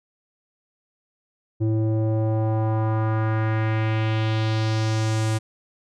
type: tone with low-pass filter sweep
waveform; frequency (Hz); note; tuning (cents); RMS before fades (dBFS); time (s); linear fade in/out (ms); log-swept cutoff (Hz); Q
square; 110; A2; 0; -22; 1.6-5.39; 20; 350 to 8800; 1.8
effects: none